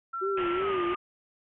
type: tone with pitch glide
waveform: sine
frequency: 1354 to 1213.3 Hz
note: E6 to D#6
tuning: +46 to -44 cents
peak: -31 dBFS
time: 0.13-0.96 s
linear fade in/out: 10 ms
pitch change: -190 cents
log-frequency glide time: 0.57-0.74 s
type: tone with vibrato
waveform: sine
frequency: 370 Hz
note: F#4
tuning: in tune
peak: -27 dBFS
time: 0.21-0.95 s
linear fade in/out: 20 ms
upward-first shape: sine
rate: 2.7 Hz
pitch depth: 120 cents each way
type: low-pass noise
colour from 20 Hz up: white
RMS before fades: -38 dBFS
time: 0.37-0.95 s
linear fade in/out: 5 ms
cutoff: 3100 Hz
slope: 96 dB/octave
effects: none

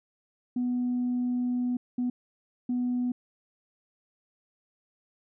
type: tone bursts at uneven times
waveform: sine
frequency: 246.9 Hz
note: B3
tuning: in tune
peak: -24 dBFS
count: 3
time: 0.56-1.77 / 1.98-2.1 / 2.69-3.12 s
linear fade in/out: 5 ms
effects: tanh soft clip ceiling -22 dBFS

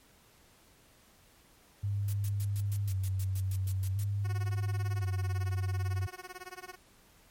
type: tone with vibrato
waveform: sine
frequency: 98 Hz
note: G2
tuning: in tune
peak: -29 dBFS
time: 1.83-6.07 s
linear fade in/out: 10 ms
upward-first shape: square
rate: 0.47 Hz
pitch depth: 49 cents each way
type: noise bursts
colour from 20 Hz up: blue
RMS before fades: -44 dBFS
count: 13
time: 2.08-4.037 s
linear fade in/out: 2 ms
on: 49 ms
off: 110 ms
type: tone with tremolo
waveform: 10% pulse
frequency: 366.6 Hz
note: F#4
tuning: 16 cents flat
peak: -32 dBFS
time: 4.24-6.76 s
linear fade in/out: 20 ms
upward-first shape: sine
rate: 18 Hz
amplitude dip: 100%
effects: pink hiss -62 dBFS RMS until 7.3 s + MP3 64 kbps

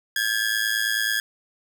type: ring-modulated tone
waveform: sawtooth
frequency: 1658 Hz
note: G#6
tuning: 3 cents flat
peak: -15 dBFS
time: 0.16-1.2 s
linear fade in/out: 2 ms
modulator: 54.6 Hz
effects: none

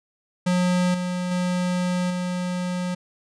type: tone with level steps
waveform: square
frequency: 180 Hz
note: F#3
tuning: 47 cents flat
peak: -19 / -25 / -22 / -25 dBFS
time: 0.46-2.95 s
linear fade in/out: 10 ms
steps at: 0.94 / 1.31 / 2.1 s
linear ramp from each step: 5 ms
effects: resampled to 22050 Hz

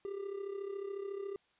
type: tone with amplitude modulation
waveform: triangle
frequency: 396.6 Hz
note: G4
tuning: 20 cents sharp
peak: -33 dBFS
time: 0.05-1.36 s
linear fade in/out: 0 ms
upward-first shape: sine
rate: 34 Hz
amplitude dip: 70%
effects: white hiss -72 dBFS RMS until 1.59 s + resampled to 8000 Hz

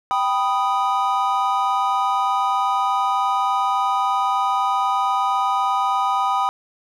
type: chord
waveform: triangle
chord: G augmented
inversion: none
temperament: equal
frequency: 784 / 987.8 / 1244.5 Hz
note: G5 / B5 / D#6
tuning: 0 / 0 / 0 cents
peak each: -20 dBFS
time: 0.11-6.49 s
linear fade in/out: 0 ms
effects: none

